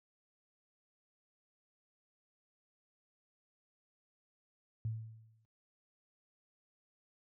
sine tone with exponential decay, 111.2 Hz, A2, 19 cents sharp, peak -32 dBFS, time 4.85-5.45 s, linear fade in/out 0 ms, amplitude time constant 130 ms, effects noise-tail reverb RT60 0.2 s tail -26 dB re dry + high-pass 60 Hz 12 dB/octave

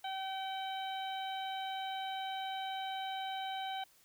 harmonic tone, 768 Hz, G5, 36 cents flat, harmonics 1 / 2 / 3 / 4 / 5, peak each -38 / -48 / -51 / -46 / -49 dBFS, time 0.04-3.84 s, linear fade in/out 5 ms, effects white hiss -66 dBFS RMS until 4.04 s

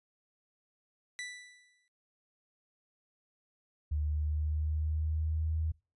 sawtooth tone with exponential decay, 1975.5 Hz, B6, in tune, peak -33 dBFS, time 1.19-1.88 s, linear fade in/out 0 ms, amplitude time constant 150 ms
sine tone with pitch glide, 75 to 79.46 Hz, D2 to D#2, +37 to +37 cents, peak -29 dBFS, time 3.91-5.72 s, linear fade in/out 10 ms, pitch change +100 cents, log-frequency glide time 4.01-5.59 s
effects noise-tail reverb RT60 0.3 s tail -24 dB re dry + resampled to 24000 Hz

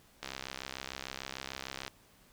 click train, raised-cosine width 0.2 ms, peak -21 dBFS, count 111, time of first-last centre 0.23-1.879 s, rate 66.7 Hz, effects pink hiss -63 dBFS RMS until 2.32 s

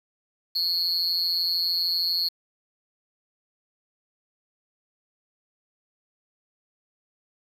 triangle tone with amplitude modulation, 4345 Hz, C#8, 35 cents flat, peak -17 dBFS, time 0.55-2.29 s, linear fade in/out 10 ms, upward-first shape sine, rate 173 Hz, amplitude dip 100%, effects 8-bit

